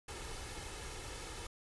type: noise with comb filter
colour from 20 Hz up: pink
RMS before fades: -45 dBFS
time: 0.08-1.47 s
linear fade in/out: 5 ms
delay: 2.3 ms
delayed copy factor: +0.55
effects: resampled to 24000 Hz